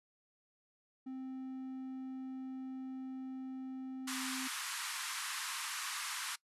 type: tone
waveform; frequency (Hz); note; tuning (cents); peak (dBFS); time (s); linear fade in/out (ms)
triangle; 261.6; C4; 0; -39; 1.06-4.48; 10
type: band-pass noise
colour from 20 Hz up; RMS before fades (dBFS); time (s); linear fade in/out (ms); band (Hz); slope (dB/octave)
pink; -41; 4.07-6.36; 10; 980 to 12000; 48
effects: noise-tail reverb RT60 0.1 s tail -22 dB re dry + resampled to 32000 Hz